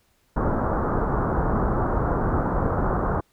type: low-pass noise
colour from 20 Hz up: pink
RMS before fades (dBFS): -23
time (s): 0.36-3.21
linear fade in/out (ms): 10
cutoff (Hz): 1400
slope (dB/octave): 48
effects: pink hiss -65 dBFS RMS until 3.32 s